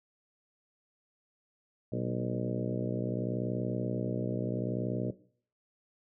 harmonic tone with a mistuned harmonic, 60.7 Hz, B1, 29 cents flat, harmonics 2 / 3 / 4 / 5 / 6 / 7 / 8 / 9 / 10, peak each -36 / -38 / -39 / -40 / -41 / -41 / -42 / -43 / -43 dBFS, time 1.92-5.11 s, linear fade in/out 5 ms, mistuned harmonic 3, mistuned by +75 cents, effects noise-tail reverb RT60 0.5 s tail -17 dB re dry

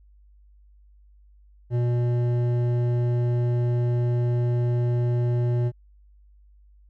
sine tone with hard clipping, 121 Hz, B2, 35 cents flat, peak -22 dBFS, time 1.7-5.72 s, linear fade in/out 50 ms, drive 10 dB, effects added 50 Hz sine -51 dBFS peak until 6.89 s

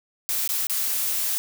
blue noise with dropouts, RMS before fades -25 dBFS, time 0.29-1.38 s, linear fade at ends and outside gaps 0 ms, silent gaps 0.476-0.491 / 0.669-0.697 s, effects none

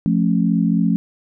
sine chord, F augmented, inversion none, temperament just, 174.61 / 218.3 / 272.8 Hz, F3 / A3 / C#4, 0 / -13 / -28 cents, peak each -17 / -18 / -21 dBFS, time 0.06-0.96 s, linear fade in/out 0 ms, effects none

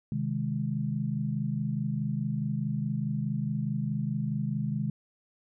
sine chord, Ab major, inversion first, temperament equal, 130.81 / 155.56 / 207.7 Hz, C3 / Eb3 / Ab3, 0 / 0 / 0 cents, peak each -32 dBFS, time 0.12-4.9 s, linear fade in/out 2 ms, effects none

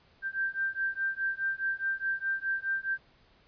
sine beating tone pair, 1572 / 1576.8 Hz, G6 / G6, +4 / +10 cents, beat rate 4.8 Hz, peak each -32 / -32 dBFS, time 0.22-2.98 s, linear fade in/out 50 ms, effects pink hiss -63 dBFS RMS until 3.47 s + resampled to 11025 Hz

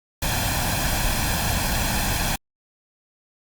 pink noise with comb filter, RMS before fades -23 dBFS, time 0.22-2.36 s, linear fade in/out 5 ms, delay 1.2 ms, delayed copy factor +0.65, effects Opus 48 kbps

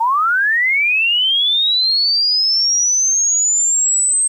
sine linear sweep, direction up, 880 to 8372 Hz, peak -12 dBFS, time 0-4.28 s, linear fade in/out 10 ms, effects 8-bit

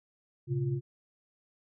sine tone cluster, 115.2 / 134.4 / 349.7 Hz, A#2 / C3 / F4, -20 / +47 / +2 cents, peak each -36 / -29 / -37 dBFS, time 0.47-0.81 s, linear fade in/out 50 ms, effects none

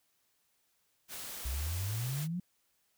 white noise, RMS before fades -43 dBFS, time 1.08-2.28 s, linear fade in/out 50 ms
sine exponential sweep, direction up, 61.74 to 185 Hz, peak -33 dBFS, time 1.45-2.4 s, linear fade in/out 5 ms
effects white hiss -75 dBFS RMS until 2.97 s

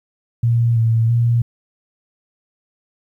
sine tone with pitch steps, 117.3 / 113.7 / 118 Hz, A#2 / A#2 / A#2, +11 / -43 / +22 cents, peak -12 dBFS, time 0.43-1.42 s, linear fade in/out 5 ms, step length 330 ms, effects 9-bit

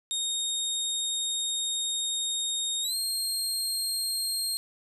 25% pulse tone with pitch glide, 3711 to 4214 Hz, A#7 to C8, -9 to +12 cents, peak -23 dBFS, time 0.11-4.57 s, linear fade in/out 0 ms, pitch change +221 cents, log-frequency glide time 2.82-2.95 s, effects none

